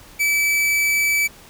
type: tone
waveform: 45% pulse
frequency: 2304 Hz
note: D7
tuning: 34 cents flat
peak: -16 dBFS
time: 0.19-1.28 s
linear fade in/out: 20 ms
effects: pink hiss -45 dBFS RMS until 1.49 s